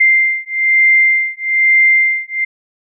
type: beating tone pair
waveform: sine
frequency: 2093 / 2094.1 Hz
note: C7 / C7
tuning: 0 / +1 cents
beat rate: 1.1 Hz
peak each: -12 dBFS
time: 0-2.45 s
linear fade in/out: 10 ms
effects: none